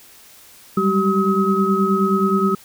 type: tone cluster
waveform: sine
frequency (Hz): 191.6 / 201.1 / 383.9 / 1274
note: G3 / G3 / G4 / D#6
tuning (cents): -39 / +44 / -36 / +41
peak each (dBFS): -20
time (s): 0.77-2.55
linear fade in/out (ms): 5
effects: white hiss -46 dBFS RMS until 2.64 s